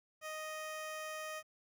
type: tone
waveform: 15% pulse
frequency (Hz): 622.3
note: D#5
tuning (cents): 0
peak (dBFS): -35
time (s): 0.21-1.43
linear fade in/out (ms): 50
effects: 12-bit